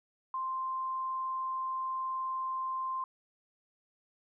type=tone; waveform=sine; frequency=1046.5 Hz; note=C6; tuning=in tune; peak=-32 dBFS; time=0.34-3.04 s; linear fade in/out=2 ms; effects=none